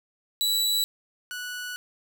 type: tone pair in turn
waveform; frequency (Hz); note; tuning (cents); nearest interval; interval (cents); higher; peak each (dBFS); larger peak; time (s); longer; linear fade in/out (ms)
sawtooth; 3938 / 1475.1; B7 / F#6; -6 / -6; octave + perfect fourth; 1700; first; -19 / -29; first; 0.41-0.84 / 1.31-1.76; second; 0
effects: none